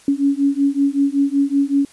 sine beating tone pair, 277.2 / 282.5 Hz, C#4 / C#4, 0 / +33 cents, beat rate 5.3 Hz, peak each -17 dBFS, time 0.08-1.85 s, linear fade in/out 2 ms, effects white hiss -48 dBFS RMS until 1.92 s + resampled to 24000 Hz

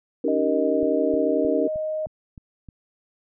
sine chord, Eb dominant seventh, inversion third, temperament just, 280 / 311.1 / 388.9 / 466.7 Hz, Db4 / Eb4 / G4 / Bb4, +18 / 0 / -14 / +2 cents, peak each -25 / -26 / -27 / -24 dBFS, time 0.24-1.68 s, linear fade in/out 5 ms
sine tone, 622.3 Hz, D#5, in tune, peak -24 dBFS, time 0.28-2.06 s, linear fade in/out 2 ms
click train, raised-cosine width 5 ms, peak -29 dBFS, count 7, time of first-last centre 0.83-2.688 s, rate 3.23 Hz
effects none

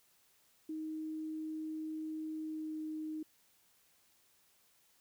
sine tone with pitch glide, 313.5 to 311.3 Hz, D#4 to D#4, +13 to +1 cents, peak -38 dBFS, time 0.69-3.23 s, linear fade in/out 5 ms, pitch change -12 cents, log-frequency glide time 2.37-2.8 s, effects white hiss -70 dBFS RMS until 5 s

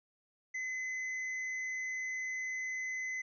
sine tone with tanh clipping, 2034 Hz, C7, 50 cents flat, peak -37 dBFS, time 0.54-3.22 s, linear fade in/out 10 ms, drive 8 dB, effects resampled to 16000 Hz

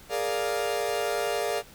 40% pulse chord, Bb dominant seventh, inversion third, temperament equal, 415.3 / 466.2 / 587.3 / 698.5 Hz, Ab4 / Bb4 / D5 / F5, 0 / 0 / 0 / 0 cents, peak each -31 dBFS, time 0.09-1.63 s, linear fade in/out 50 ms, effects pink hiss -51 dBFS RMS until 1.74 s

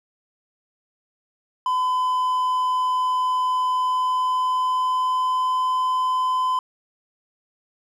triangle tone with pitch glide, 1012 to 1019 Hz, B5 to C6, +42 to -46 cents, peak -17 dBFS, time 1.66-6.59 s, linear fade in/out 2 ms, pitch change +12 cents, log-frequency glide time 3.62-5.73 s, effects none

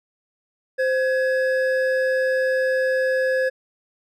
triangle tone pair together, 520 / 1679.8 Hz, C5 / G#6, -11 / +19 cents, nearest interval octave + minor sixth, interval 2030 cents, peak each -17 / -23 dBFS, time 0.78-3.5 s, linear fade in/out 20 ms, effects none

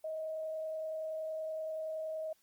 sine tone with frequency modulation, 632 Hz, D#5, 27 cents sharp, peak -36 dBFS, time 0.04-2.33 s, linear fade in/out 5 ms, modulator 30.6 Hz, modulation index 0.24, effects white hiss -71 dBFS RMS until 2.42 s + Opus 24 kbps

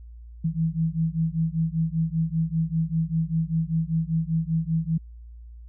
sine beating tone pair, 160.1 / 165.2 Hz, D#3 / E3, +50 / +4 cents, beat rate 5.1 Hz, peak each -25 dBFS, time 0.44-4.98 s, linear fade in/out 10 ms, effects added 58 Hz sine -40 dBFS peak until 5.68 s

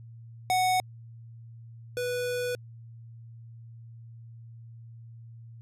square tone pair in turn, 740 / 492.2 Hz, F#5 / B4, 0 / -6 cents, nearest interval perfect fifth, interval 706 cents, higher first, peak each -23 / -29 dBFS, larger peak first, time 0.5-0.8 / 1.97-2.55 s, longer second, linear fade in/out 0 ms, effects added 115 Hz sine -44 dBFS peak until 5.61 s + resampled to 32000 Hz

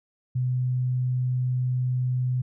sine tone, 126.4 Hz, B2, 41 cents sharp, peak -22 dBFS, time 0.35-2.42 s, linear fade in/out 10 ms, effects none

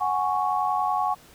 sine chord, F# suspended second, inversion none, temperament equal, 740 / 830.6 / 1108.7 Hz, F#5 / G#5 / C#6, 0 / 0 / 0 cents, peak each -26 dBFS, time 0-1.15 s, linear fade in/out 20 ms, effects pink hiss -52 dBFS RMS until 1.34 s

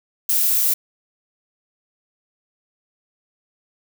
violet noise, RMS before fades -18 dBFS, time 0.29-0.74 s, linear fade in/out 5 ms, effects none

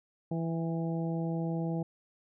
harmonic tone with a mistuned harmonic, 165.4 Hz, E3, 6 cents sharp, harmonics 1 / 2 / 3 / 4 / 5, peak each -31 / -37 / -41 / -43 / -45 dBFS, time 0.31-1.83 s, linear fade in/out 5 ms, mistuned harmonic 5, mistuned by -23 cents, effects none

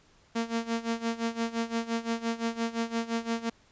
sawtooth tone with tremolo, 230 Hz, A#3, 23 cents flat, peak -22 dBFS, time 0.35-3.5 s, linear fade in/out 10 ms, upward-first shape sine, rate 5.8 Hz, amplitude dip 85%, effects pink hiss -62 dBFS RMS until 3.71 s + resampled to 16000 Hz

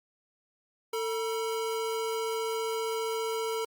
square tone pair together, 447.5 / 962 Hz, A4 / B5, +29 / -46 cents, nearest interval octave + minor second, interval 1325 cents, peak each -31 / -38 dBFS, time 0.93-3.65 s, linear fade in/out 5 ms, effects Opus 48 kbps

